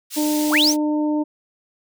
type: high-pass noise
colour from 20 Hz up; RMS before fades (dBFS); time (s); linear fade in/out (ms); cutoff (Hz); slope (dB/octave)
pink; -29; 0.1-0.77; 50; 4000; 12
type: harmonic tone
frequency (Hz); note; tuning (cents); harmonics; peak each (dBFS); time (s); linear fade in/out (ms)
301.4; D4; +45; 1 / 2 / 3; -18 / -28 / -31; 0.16-1.24; 20
type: linear sweep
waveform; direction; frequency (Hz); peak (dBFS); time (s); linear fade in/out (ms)
sine; up; 493.9 to 6645; -14; 0.5-0.74; 50
effects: none